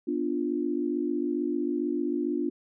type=chord; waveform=sine; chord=B diminished; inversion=none; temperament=equal; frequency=246.9 / 293.7 / 349.2 Hz; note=B3 / D4 / F4; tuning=0 / 0 / 0 cents; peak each=-32 / -29 / -30 dBFS; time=0.07-2.5 s; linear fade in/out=10 ms; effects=none